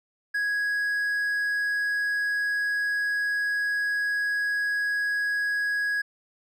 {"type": "tone", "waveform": "triangle", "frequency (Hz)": 1661.2, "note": "G#6", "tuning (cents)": 0, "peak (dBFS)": -22, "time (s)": [0.34, 6.02], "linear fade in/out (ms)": 10, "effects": []}